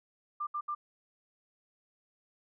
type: tone bursts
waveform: sine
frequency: 1191 Hz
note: D6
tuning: 24 cents sharp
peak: -32 dBFS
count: 3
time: 0.4-0.75 s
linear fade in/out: 10 ms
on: 70 ms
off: 70 ms
effects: none